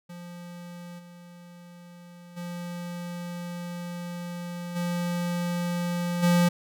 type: tone with level steps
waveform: square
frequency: 174.61 Hz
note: F3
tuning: in tune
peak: -40 / -46 / -34 / -27 / -19 dBFS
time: 0.09-6.49 s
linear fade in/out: 10 ms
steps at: 0.98 / 2.36 / 4.75 / 6.22 s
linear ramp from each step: 20 ms
effects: none